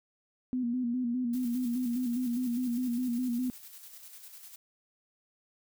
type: tone with vibrato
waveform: sine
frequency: 244.9 Hz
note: B3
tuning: 14 cents flat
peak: -28 dBFS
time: 0.53-3.5 s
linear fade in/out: 0 ms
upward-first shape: square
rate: 4.9 Hz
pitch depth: 56 cents each way
type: noise with tremolo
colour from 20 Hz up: blue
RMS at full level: -48 dBFS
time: 1.33-4.56 s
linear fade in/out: 5 ms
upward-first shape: square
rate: 10 Hz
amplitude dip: 40%
effects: none